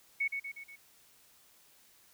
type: tone with echo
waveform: sine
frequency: 2217 Hz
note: C#7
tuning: in tune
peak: -28 dBFS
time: 0.2-0.28 s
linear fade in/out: 10 ms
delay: 120 ms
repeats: 4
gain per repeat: -5 dB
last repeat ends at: 0.76 s
effects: white hiss -63 dBFS RMS until 2.13 s